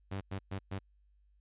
sawtooth tone bursts at uneven times, 97.6 Hz, G2, 7 cents flat, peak -32 dBFS, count 4, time 0.11-0.21 / 0.31-0.39 / 0.51-0.59 / 0.71-0.79 s, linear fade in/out 10 ms, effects added 50 Hz sine -64 dBFS peak until 1.4 s + resampled to 8000 Hz

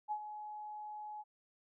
sine tone with ADSR envelope, 845 Hz, G#5, 30 cents sharp, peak -33 dBFS, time 0.08-1.24 s, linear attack 35 ms, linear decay 70 ms, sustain -10 dB, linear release 35 ms, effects none

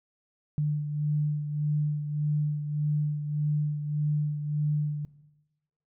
sine beating tone pair, 148.9 / 150.6 Hz, D3 / D3, +24 / +44 cents, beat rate 1.7 Hz, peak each -26 / -34 dBFS, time 0.58-5.05 s, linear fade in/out 0 ms, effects noise-tail reverb RT60 1.0 s tail -18 dB re dry

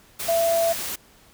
sine tone in noise, 669 Hz, E5, 25 cents sharp, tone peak -18 dBFS, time 0.28-0.73 s, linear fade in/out 10 ms, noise white, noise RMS -30 dBFS, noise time 0.19-0.96 s, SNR +9 dB, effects pink hiss -54 dBFS RMS until 1.33 s

